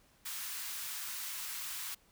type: high-pass noise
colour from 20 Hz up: white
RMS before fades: -41 dBFS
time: 0.25-1.95 s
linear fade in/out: 10 ms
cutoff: 1000 Hz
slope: 24 dB/octave
effects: pink hiss -67 dBFS RMS until 2.11 s